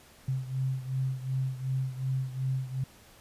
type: beating tone pair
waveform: sine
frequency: 130.81 / 133.51 Hz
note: C3 / C3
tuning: 0 / +35 cents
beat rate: 2.7 Hz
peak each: -30 / -34 dBFS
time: 0.28-2.84 s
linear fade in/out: 5 ms
effects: pink hiss -56 dBFS RMS until 3.2 s + resampled to 32000 Hz